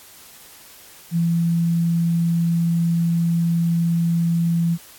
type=tone; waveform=sine; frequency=168.4 Hz; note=E3; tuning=37 cents sharp; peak=-16 dBFS; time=1.11-4.78 s; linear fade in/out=50 ms; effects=white hiss -45 dBFS RMS until 4.98 s + AAC 64 kbps